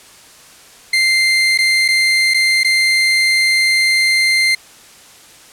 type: tone with dropouts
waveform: 30% pulse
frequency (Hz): 2090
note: C7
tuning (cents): -2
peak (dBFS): -8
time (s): 0.93-4.55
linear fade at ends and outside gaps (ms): 5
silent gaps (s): 1.577-1.586 / 1.881-1.885 / 2.338-2.343 / 2.634-2.645
effects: white hiss -42 dBFS RMS until 5.52 s + low-pass 10000 Hz 12 dB/octave